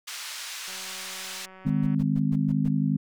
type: band-pass noise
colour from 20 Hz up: white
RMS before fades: -37 dBFS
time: 0.07-1.46 s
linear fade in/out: 10 ms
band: 1300 to 6400 Hz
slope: 12 dB/octave
type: click train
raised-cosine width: 0.5 ms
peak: -33 dBFS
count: 239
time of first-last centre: 0.68-1.946 s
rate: 188 Hz
type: harmonic tone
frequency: 51.2 Hz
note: G#1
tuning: 24 cents flat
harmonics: 3 / 4 / 5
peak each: -25 / -26 / -27 dBFS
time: 1.65-2.97 s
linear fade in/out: 10 ms
type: noise bursts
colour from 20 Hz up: brown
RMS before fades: -38 dBFS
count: 7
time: 1.66-2.688 s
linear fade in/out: 10 ms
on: 44 ms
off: 120 ms
effects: none